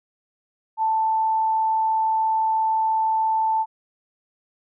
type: tone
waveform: sine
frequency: 883 Hz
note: A5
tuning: 6 cents sharp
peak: -18 dBFS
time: 0.77-3.66 s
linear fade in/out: 50 ms
effects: none